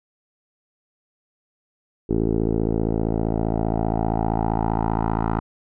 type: tone with low-pass filter sweep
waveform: 10% pulse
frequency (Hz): 55.2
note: A1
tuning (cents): +6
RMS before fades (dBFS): -22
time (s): 2.09-5.4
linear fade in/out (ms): 10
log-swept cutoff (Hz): 400 to 1100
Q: 3.4
effects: none

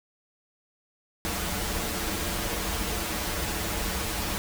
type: noise with comb filter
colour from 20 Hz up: pink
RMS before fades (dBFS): -30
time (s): 1.25-4.38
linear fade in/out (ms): 0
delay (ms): 7.7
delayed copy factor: -0.95
effects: none

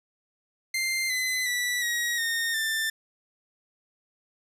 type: tone with pitch steps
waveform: sawtooth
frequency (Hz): 2093 / 2026 / 1961.9 / 1899.4 / 1839 / 1780.4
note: C7 / B6 / B6 / A#6 / A#6 / A6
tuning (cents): 0 / +44 / -12 / +32 / -24 / +20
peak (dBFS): -22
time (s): 0.74-2.9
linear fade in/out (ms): 5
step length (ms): 360
effects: resampled to 32000 Hz

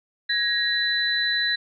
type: tone cluster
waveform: sine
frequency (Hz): 1666 / 1879 / 3989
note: G#6 / A#6 / B7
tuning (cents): +5 / +13 / +17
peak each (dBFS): -27 / -26 / -23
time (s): 0.29-1.56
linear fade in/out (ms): 10
effects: none

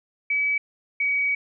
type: tone pair in turn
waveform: sine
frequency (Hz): 2286 / 2265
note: D7 / C#7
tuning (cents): -47 / +37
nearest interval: unison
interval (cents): 16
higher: first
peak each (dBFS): -20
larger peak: neither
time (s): 0.3-0.58 / 1-1.35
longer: second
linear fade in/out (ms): 5
effects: none

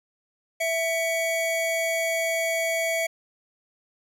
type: tone pair together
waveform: square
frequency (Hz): 659.3 / 2250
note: E5 / C#7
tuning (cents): 0 / +25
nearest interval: octave + major sixth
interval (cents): 2125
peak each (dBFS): -26 / -28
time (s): 0.6-3.07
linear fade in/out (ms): 10
effects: none

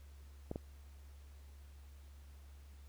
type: clicks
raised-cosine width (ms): 2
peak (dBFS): -26 / -27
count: 2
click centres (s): 0.514 / 0.559
effects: added 70 Hz sine -53 dBFS peak until 2.88 s + pink hiss -68 dBFS RMS until 2.88 s

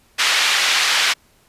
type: band-pass noise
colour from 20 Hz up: pink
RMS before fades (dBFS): -17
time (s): 0.18-1.14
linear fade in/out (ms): 20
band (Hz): 1700 to 4800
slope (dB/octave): 12
effects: pink hiss -56 dBFS RMS until 1.48 s + resampled to 32000 Hz

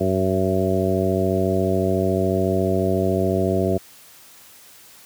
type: harmonic tone with a mistuned harmonic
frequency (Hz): 94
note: F#2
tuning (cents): +28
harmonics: 1 / 2 / 3 / 4 / 5 / 6 / 7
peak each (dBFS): -24 / -24 / -27 / -23 / -28 / -28 / -25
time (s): 0-3.78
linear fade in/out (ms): 10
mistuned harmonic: 7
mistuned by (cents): +18
effects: white hiss -47 dBFS RMS until 5.05 s + high-pass 60 Hz 12 dB/octave

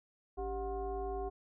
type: tone with frequency modulation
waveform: sine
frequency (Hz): 392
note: G4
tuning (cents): 0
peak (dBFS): -35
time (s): 0.37-1.3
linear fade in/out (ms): 20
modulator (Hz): 339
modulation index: 1.2
effects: none

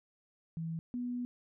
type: tone pair in turn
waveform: sine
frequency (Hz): 163.6 / 245.1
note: E3 / B3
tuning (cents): -13 / -13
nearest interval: perfect fifth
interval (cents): 700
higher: second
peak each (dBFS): -35 / -34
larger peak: second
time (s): 0.57-0.79 / 0.94-1.25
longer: second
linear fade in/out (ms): 0
effects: none

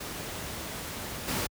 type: noise with level steps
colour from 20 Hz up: pink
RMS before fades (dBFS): -37 / -30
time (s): 0-1.47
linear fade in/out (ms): 10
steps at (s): 1.27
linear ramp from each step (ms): 20
effects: high-pass 60 Hz 12 dB/octave

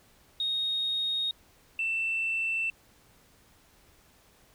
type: tone pair in turn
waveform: sine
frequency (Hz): 3729 / 2673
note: A#7 / E7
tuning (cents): 0 / +23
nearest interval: tritone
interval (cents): 577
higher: first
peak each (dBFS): -26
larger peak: neither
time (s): 0.4-1.31 / 1.79-2.7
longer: neither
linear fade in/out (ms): 2
effects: tanh soft clip ceiling -22 dBFS + pink hiss -61 dBFS RMS until 4.54 s

